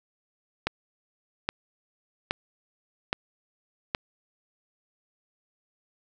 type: click train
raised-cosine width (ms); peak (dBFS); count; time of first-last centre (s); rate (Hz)
0.3; -9; 5; 0.67-3.949; 1.22
effects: none